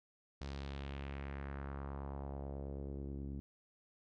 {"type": "tone with low-pass filter sweep", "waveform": "sawtooth", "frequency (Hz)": 69.3, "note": "C#2", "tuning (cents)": 0, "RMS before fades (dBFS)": -44, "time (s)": [0.41, 3.4], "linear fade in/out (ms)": 0, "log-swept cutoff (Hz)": [5100, 260], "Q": 1.9, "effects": []}